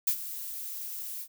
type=noise with ADSR envelope; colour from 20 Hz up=violet; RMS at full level=-24 dBFS; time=0.07-1.28 s; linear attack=7 ms; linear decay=77 ms; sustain=-14 dB; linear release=70 ms; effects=none